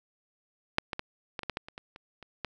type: clicks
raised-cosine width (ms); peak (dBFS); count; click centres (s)
0.3; -7 / -16 / -17 / -18 / -22 / -15 / -16 / -27 / -25 / -30 / -30 / -17; 12; 0.784 / 0.932 / 0.994 / 1.392 / 1.433 / 1.497 / 1.571 / 1.685 / 1.779 / 1.961 / 2.227 / 2.447
effects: none